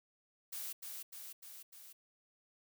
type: noise with echo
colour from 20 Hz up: blue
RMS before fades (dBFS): -43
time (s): 0.52-0.73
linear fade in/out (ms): 10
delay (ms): 300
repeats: 4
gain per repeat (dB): -3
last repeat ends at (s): 1.93
effects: none